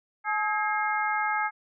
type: harmonic tone with a mistuned harmonic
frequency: 425.6 Hz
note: G#4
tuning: 42 cents sharp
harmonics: 2 / 3 / 4 / 5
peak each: -28 / -30 / -31 / -32 dBFS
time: 0.24-1.51 s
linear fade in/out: 50 ms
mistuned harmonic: 4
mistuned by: -71 cents
effects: none